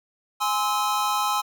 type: chord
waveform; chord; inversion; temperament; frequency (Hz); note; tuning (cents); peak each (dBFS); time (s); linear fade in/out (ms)
square; Ab augmented; none; just; 830.6 / 1038.3 / 1297.8; Ab5 / C6 / E6; 0 / -14 / -27; -27; 0.4-1.42; 20
effects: none